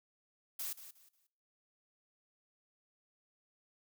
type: noise with echo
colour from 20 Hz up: blue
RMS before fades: -40 dBFS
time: 0.59-0.73 s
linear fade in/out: 5 ms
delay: 180 ms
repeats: 3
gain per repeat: -12 dB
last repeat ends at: 1.27 s
effects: noise-tail reverb RT60 0.6 s tail -20 dB re dry